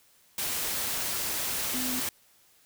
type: tone in noise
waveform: sine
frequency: 253.3 Hz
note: B3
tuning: 44 cents sharp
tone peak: -33 dBFS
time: 1.74-2 s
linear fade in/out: 2 ms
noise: white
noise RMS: -31 dBFS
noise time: 0.38-2.09 s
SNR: -5 dB
effects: white hiss -62 dBFS RMS until 2.65 s